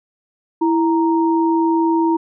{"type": "tone pair together", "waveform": "sine", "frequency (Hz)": [329.6, 932.2], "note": ["E4", "A#5"], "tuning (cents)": [0, 0], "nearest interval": "octave + tritone", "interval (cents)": 1800, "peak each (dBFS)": [-14, -19], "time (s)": [0.61, 2.17], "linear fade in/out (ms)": 10, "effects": []}